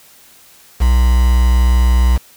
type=tone with quantisation; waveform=triangle; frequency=61.2 Hz; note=B1; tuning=15 cents flat; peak=-6 dBFS; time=0.8-2.18 s; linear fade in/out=20 ms; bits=4; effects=white hiss -45 dBFS RMS until 2.36 s